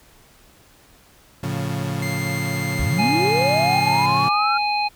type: chord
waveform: 35% pulse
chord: A augmented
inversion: none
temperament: equal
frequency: 110 / 138.59 / 174.61 Hz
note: A2 / C#3 / E#3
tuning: 0 / 0 / 0 cents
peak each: -27 / -24 / -27 dBFS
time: 1.43-4.29 s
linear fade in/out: 5 ms
type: tone with pitch glide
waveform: 40% pulse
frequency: 2093 to 2114 Hz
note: C7 to C7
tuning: 0 to +17 cents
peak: -27 dBFS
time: 2.02-4.06 s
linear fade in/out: 5 ms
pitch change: +17 cents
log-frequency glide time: 3.27-3.67 s
type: linear sweep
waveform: sine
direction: up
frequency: 40.95 to 1396.9 Hz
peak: -19 dBFS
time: 2.79-4.58 s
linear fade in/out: 10 ms
type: harmonic tone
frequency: 830.6 Hz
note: G#5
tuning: in tune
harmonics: 1 / 3 / 5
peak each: -20 / -25 / -27 dBFS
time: 2.98-4.89 s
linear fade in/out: 20 ms
effects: pink hiss -52 dBFS RMS until 4.95 s